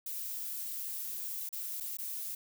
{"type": "noise with dropouts", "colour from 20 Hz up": "violet", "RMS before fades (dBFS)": -39, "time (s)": [0.06, 2.35], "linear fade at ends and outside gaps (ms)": 5, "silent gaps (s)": [[1.491, 1.527], [1.802, 1.806], [1.971, 1.985]], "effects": []}